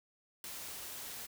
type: noise with ADSR envelope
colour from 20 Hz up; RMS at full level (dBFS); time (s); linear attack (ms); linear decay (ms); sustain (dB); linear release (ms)
white; -40; 0.44-1.27; 3; 3; -5; 17
effects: none